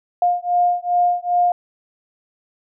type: beating tone pair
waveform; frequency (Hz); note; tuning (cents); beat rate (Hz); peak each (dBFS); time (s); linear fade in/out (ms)
sine; 707 / 709.5; F5 / F5; +21 / +27; 2.5; -18; 0.22-1.52; 2
effects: none